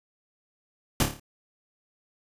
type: noise with echo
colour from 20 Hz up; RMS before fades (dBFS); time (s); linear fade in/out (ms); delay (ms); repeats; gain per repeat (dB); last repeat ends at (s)
pink; -21; 1-1.03; 2; 28; 6; -5; 1.198
effects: resampled to 32000 Hz